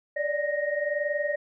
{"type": "tone cluster", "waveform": "sine", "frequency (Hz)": [576, 597, 1867], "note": ["D5", "D5", "A#6"], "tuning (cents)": [-34, 28, 2], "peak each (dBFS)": [-29, -29, -31], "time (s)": [0.16, 1.36], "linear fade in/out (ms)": 10, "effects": []}